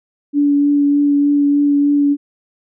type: tone with vibrato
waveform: sine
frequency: 287.2 Hz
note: D4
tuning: 39 cents flat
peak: -10 dBFS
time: 0.33-2.17 s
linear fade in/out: 50 ms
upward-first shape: triangle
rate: 3.3 Hz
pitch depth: 13 cents each way
effects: none